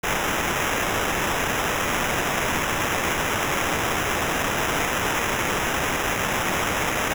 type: noise with sample-and-hold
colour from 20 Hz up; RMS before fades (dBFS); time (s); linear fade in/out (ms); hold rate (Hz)
blue; -24; 0.03-7.14; 10; 4410
effects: none